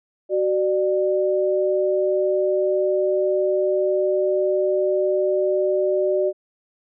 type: tone pair together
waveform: sine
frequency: 375.2 / 597 Hz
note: F#4 / D5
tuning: +24 / +28 cents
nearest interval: minor sixth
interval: 804 cents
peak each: -20 dBFS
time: 0.29-6.33 s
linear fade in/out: 50 ms
effects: none